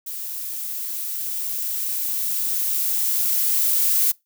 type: noise with level ramp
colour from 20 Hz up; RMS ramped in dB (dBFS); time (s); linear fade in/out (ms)
violet; -31 to -18; 0.06-4.12; 10
effects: noise-tail reverb RT60 0.2 s tail -24 dB re dry